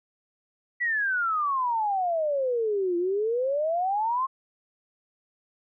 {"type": "exponential two-way sweep", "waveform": "sine", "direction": "down then up", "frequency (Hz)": [1975.5, 341.2, 1083], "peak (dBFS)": -23, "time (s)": [0.8, 4.27], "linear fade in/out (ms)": 20, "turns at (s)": 2.97, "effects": []}